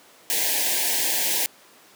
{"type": "band-stop noise", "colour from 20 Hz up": "white", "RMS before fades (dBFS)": -23, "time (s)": [0.3, 1.46], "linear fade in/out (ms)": 0, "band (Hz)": [970, 1600], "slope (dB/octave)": 96, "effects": ["pink hiss -51 dBFS RMS until 1.95 s", "high-pass 300 Hz 12 dB/octave"]}